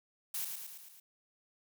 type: noise with echo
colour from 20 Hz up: blue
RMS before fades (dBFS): -37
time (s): 0.34-0.45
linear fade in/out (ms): 5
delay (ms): 110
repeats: 5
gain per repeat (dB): -4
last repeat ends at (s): 1
effects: none